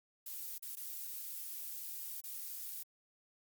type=noise with dropouts; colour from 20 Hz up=violet; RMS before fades=-44 dBFS; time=0.26-2.83 s; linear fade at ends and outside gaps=5 ms; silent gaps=0.582-0.624 / 0.755-0.768 / 2.208-2.238 s; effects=Opus 48 kbps